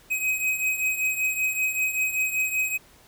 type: beating tone pair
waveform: square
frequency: 2524 / 2529.2 Hz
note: D#7 / D#7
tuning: +24 / +28 cents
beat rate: 5.2 Hz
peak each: -30 / -25 dBFS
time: 0.1-2.78 s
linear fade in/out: 20 ms
effects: pink hiss -54 dBFS RMS until 3.07 s